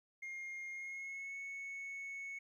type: tone with pitch glide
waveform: sine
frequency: 2128 to 2209 Hz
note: C7 to C#7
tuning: +29 to -7 cents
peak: -40 dBFS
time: 0.22-2.39 s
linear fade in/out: 10 ms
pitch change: +64 cents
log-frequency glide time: 0.71-1.36 s
effects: tanh soft clip ceiling -42 dBFS + 13-bit